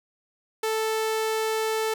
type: tone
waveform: sawtooth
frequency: 440 Hz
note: A4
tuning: in tune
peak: -20 dBFS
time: 0.63-1.94 s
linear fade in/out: 5 ms
effects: none